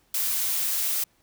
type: noise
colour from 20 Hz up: blue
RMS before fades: -26 dBFS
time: 0.14-1.04 s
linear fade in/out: 5 ms
effects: pink hiss -65 dBFS RMS until 1.22 s